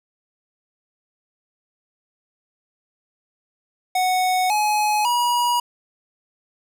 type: tone with pitch steps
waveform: square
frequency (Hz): 739 / 844 / 963.9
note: F#5 / G#5 / B5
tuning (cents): -2 / +28 / -42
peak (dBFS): -18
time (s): 3.95-5.6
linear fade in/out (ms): 5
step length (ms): 550
effects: none